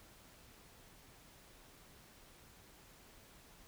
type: silence
effects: pink hiss -61 dBFS RMS until 3.67 s